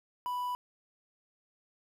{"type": "tone with quantisation", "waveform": "triangle", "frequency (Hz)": 987.8, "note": "B5", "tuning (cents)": 0, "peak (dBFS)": -30, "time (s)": [0.26, 0.55], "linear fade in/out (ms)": 0, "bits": 9, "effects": []}